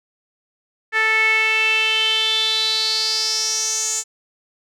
sawtooth tone with band-pass filter sweep, 440 Hz, A4, in tune, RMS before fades -19 dBFS, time 0.92-4.04 s, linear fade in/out 50 ms, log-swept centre 1900 to 7100 Hz, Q 6.5, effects none

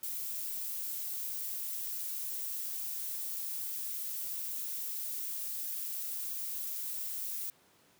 violet noise, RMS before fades -38 dBFS, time 0.03-7.5 s, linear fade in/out 2 ms, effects pink hiss -65 dBFS RMS until 7.99 s + high-pass 150 Hz 12 dB/octave

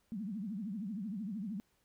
sine tone with vibrato, 205.7 Hz, G#3, 16 cents flat, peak -37 dBFS, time 0.12-1.6 s, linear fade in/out 0 ms, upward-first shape triangle, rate 13 Hz, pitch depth 260 cents each way, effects pink hiss -75 dBFS RMS until 1.84 s

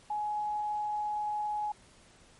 sine tone, 840 Hz, G#5, 19 cents sharp, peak -30 dBFS, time 0.1-1.72 s, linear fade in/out 5 ms, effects pink hiss -59 dBFS RMS until 2.39 s + MP3 48 kbps

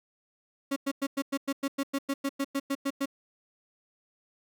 35% pulse tone bursts, 276.1 Hz, C#4, 7 cents flat, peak -25 dBFS, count 16, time 0.71-3.058 s, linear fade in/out 10 ms, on 53 ms, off 100 ms, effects none

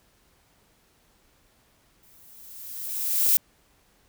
violet noise with exponential growth, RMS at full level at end -18 dBFS, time 2.03-3.37 s, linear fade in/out 0 ms, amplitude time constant 290 ms, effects pink hiss -63 dBFS RMS until 4.08 s

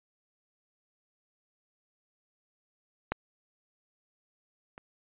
clicks, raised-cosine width 0.5 ms, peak -13 / -30 dBFS, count 2, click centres 3.12 / 4.779 s, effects resampled to 8000 Hz

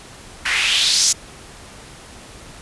white noise with band-pass filter sweep, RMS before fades -17 dBFS, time 0.45-1.13 s, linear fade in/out 10 ms, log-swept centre 1800 to 6500 Hz, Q 2.9, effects pink hiss -40 dBFS RMS until 2.61 s + resampled to 24000 Hz

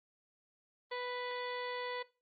harmonic tone, 493.9 Hz, B4, in tune, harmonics 1 / 2 / 3 / 4 / 5 / 6 / 7 / 8 / 9, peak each -40 / -43 / -53 / -45 / -53 / -55 / -50 / -59 / -54 dBFS, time 0.91-2.03 s, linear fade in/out 10 ms, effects noise-tail reverb RT60 0.3 s tail -19 dB re dry + Opus 24 kbps

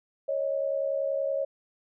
sine tone pair together, 551.9 / 622.3 Hz, C#5 / D#5, -8 / 0 cents, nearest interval major second, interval 208 cents, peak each -27 / -31 dBFS, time 0.28-1.45 s, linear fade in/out 10 ms, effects none

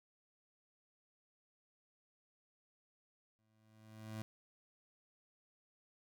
25% pulse tone with exponential growth, 109.2 Hz, A2, 13 cents flat, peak -37 dBFS, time 3.39-4.22 s, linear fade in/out 0 ms, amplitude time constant 180 ms, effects none

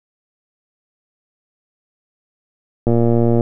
click train, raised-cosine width 2 ms, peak -3 dBFS, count 64, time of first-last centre 2.87-3.408 s, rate 117 Hz, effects none

